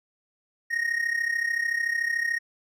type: tone with amplitude modulation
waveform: triangle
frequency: 1864.7 Hz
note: A#6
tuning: in tune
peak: -19 dBFS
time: 0.7-2.39 s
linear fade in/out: 20 ms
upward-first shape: sine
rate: 33.6 Hz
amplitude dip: 75%
effects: none